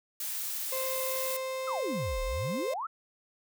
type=noise; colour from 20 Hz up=blue; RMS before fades=-35 dBFS; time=0.2-1.37 s; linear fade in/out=5 ms
type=tone; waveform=35% pulse; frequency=523.3 Hz; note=C5; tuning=in tune; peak=-31 dBFS; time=0.72-2.74 s; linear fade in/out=5 ms
type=exponential two-way sweep; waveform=sine; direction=down then up; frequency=1396.9 to 34.65 to 1396.9 Hz; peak=-32 dBFS; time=1.67-2.87 s; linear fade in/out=10 ms; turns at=2.22 s
effects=none